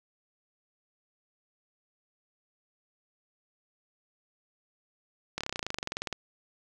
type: slowing click train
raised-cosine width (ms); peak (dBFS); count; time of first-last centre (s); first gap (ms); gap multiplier
0.2; -15; 20; 5.38-6.127; 27; 1.04
effects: none